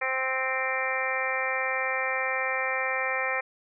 harmonic tone, 261.6 Hz, C4, in tune, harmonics 2 / 3 / 4 / 5 / 6 / 7 / 8 / 9, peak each -33 / -35 / -36 / -35 / -42 / -31 / -34 / -32 dBFS, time 0.01-3.41 s, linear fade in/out 10 ms, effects none

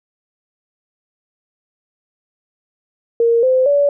sine tone with pitch steps, 464.9 / 515.8 / 572.4 Hz, A#4 / C5 / D5, -5 / -25 / -45 cents, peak -10 dBFS, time 3.2-3.89 s, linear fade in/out 2 ms, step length 230 ms, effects none

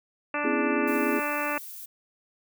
harmonic tone, 293.7 Hz, D4, in tune, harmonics 1 / 2 / 3 / 4 / 5 / 6 / 7 / 8 / 9, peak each -35 / -33 / -35 / -33 / -35 / -36 / -39 / -38 / -35 dBFS, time 0.34-1.58 s, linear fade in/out 2 ms
sine chord, C# minor seventh, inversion third, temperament equal, 246.9 / 277.2 / 329.6 / 415.3 Hz, B3 / C#4 / E4 / G#4, 0 / 0 / 0 / 0 cents, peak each -30 dBFS, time 0.44-1.2 s, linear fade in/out 10 ms
violet noise, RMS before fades -41 dBFS, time 0.87-1.86 s, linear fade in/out 10 ms
effects none

